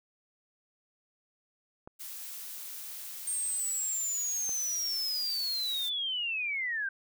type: clicks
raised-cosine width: 1 ms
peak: -31 dBFS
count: 2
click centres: 1.875 / 4.493 s
type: noise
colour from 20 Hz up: blue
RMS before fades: -42 dBFS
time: 1.99-5.9 s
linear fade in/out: 20 ms
type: linear sweep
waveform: sine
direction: down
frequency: 8700 to 1540 Hz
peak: -30 dBFS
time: 3.27-6.89 s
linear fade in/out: 5 ms
effects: none